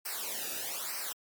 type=noise with flanger; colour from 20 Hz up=white; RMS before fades=-37 dBFS; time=0.05-1.13 s; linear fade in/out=10 ms; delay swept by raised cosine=0.28 to 0.96 ms; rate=1.1 Hz; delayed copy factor=-1; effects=MP3 96 kbps